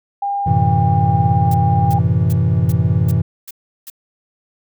sine tone, 803 Hz, G5, 41 cents sharp, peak -17 dBFS, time 0.22-1.99 s, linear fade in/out 5 ms
triangle chord, F# half-diminished seventh, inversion none, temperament equal with one note detuned, 92.5 / 110 / 128.79 / 164.81 Hz, F#2 / A2 / C3 / E3, 0 / 0 / -27 / 0 cents, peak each -16 dBFS, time 0.46-3.22 s, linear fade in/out 10 ms
blue noise bursts, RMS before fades -32 dBFS, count 7, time 1.51-3.901 s, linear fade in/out 5 ms, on 33 ms, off 360 ms
effects none

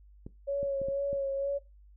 clicks, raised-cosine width 3 ms, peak -29 dBFS, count 5, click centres 0.265 / 0.63 / 0.816 / 0.885 / 1.13 s
sine tone with vibrato, 554.4 Hz, C#5, in tune, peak -28 dBFS, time 0.47-1.59 s, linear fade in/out 20 ms, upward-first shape sine, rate 2.1 Hz, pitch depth 26 cents each way
effects noise-tail reverb RT60 0.2 s tail -17 dB re dry + added 50 Hz sine -53 dBFS peak until 1.96 s

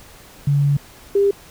sine tone pair in turn, 142.5 / 399.6 Hz, C#3 / G4, +48 / +33 cents, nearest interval octave + tritone, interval 1785 cents, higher second, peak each -13 / -12 dBFS, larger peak second, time 0.47-0.77 / 1.15-1.31 s, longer first, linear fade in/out 5 ms, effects pink hiss -44 dBFS RMS until 1.5 s

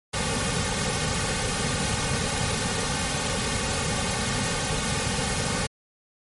pink noise with comb filter, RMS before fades -26 dBFS, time 0.13-5.67 s, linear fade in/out 10 ms, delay 3 ms, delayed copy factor -0.85, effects MP3 48 kbps

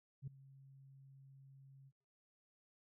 sine tone with ADSR envelope, 135.8 Hz, C#3, 35 cents flat, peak -39 dBFS, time 0.22-1.92 s, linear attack 54 ms, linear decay 5 ms, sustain -19 dB, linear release 46 ms, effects noise-tail reverb RT60 0.5 s tail -26 dB re dry + tanh soft clip ceiling -38 dBFS

